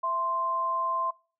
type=tone pair together; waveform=sine; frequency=663.8 / 1045 Hz; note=E5 / C6; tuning=+12 / -2 cents; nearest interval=minor sixth; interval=786 cents; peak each=-35 / -26 dBFS; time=0.03-1.11 s; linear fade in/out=10 ms; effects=noise-tail reverb RT60 0.4 s tail -23 dB re dry